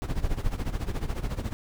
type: noise with tremolo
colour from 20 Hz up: brown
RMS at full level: -26 dBFS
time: 0.02-1.53 s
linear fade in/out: 0 ms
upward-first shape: sine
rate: 14 Hz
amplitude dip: 80%
effects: none